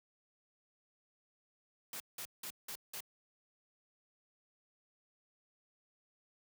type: noise bursts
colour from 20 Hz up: white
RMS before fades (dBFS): -44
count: 5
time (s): 1.93-3.005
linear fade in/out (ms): 2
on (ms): 71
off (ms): 180
effects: high-pass 100 Hz 12 dB/octave